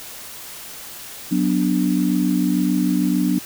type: chord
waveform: sine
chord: B minor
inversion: second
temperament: equal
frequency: 185 / 246.9 / 293.7 Hz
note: F#3 / B3 / D4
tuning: 0 / 0 / 0 cents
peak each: -20 / -21 / -20 dBFS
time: 1.31-3.39 s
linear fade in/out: 10 ms
effects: white hiss -36 dBFS RMS until 3.45 s